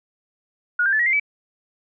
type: tone with pitch steps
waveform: sine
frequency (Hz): 1446 / 1586 / 1739.6 / 1908 / 2093 / 2295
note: F#6 / G6 / A6 / A#6 / C7 / D7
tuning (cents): -40 / +20 / -20 / +40 / 0 / -40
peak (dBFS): -16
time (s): 0.79-1.198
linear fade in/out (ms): 5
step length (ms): 68
effects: none